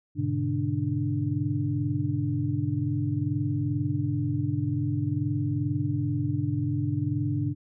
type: tone cluster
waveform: sine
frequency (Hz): 102.1 / 124.2 / 144.7 / 295.1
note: G#2 / B2 / D3 / D4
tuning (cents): -29 / +10 / -25 / +8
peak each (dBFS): -30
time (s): 0.15-7.55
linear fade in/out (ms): 50
effects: none